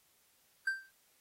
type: tone with exponential decay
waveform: triangle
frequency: 1568 Hz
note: G6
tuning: in tune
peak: -25 dBFS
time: 0.67-0.91 s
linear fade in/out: 5 ms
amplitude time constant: 51 ms
effects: white hiss -70 dBFS RMS until 1.2 s + AAC 48 kbps